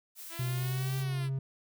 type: noise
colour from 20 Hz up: blue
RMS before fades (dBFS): -45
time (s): 0.15-1.05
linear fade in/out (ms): 50
type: linear two-way sweep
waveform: 5% pulse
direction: up then down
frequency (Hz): 329.6 to 392 to 329.6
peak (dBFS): -31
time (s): 0.29-1.3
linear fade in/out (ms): 50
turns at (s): 0.98
type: tone with pitch glide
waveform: triangle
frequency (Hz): 126.3 to 134.59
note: B2 to C3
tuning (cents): +39 to +49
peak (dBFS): -28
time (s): 0.39-1.39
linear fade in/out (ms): 5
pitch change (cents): +110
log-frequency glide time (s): 0.49-1.04
effects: none